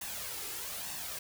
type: noise with flanger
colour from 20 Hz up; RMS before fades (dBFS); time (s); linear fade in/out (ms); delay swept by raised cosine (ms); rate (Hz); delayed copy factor
white; -40; 0.01-1.19; 5; 1.1 to 2.4; 1.1; +0.55
effects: none